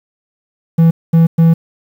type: tone bursts at uneven times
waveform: triangle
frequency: 164.81 Hz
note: E3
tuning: in tune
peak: -3 dBFS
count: 3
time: 0.78-0.91 / 1.13-1.27 / 1.38-1.54 s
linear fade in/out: 10 ms
effects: 7-bit